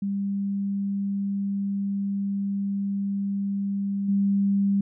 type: tone with level steps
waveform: sine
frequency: 198.7 Hz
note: G3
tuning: 24 cents sharp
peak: -24 / -19 dBFS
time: 0.02-4.81 s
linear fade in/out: 5 ms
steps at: 4.08 s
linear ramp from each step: 10 ms
effects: none